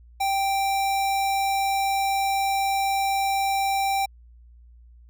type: tone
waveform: square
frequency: 784 Hz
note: G5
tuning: in tune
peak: -22 dBFS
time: 0.2-4.06 s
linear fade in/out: 10 ms
effects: added 59 Hz sine -47 dBFS peak until 5.09 s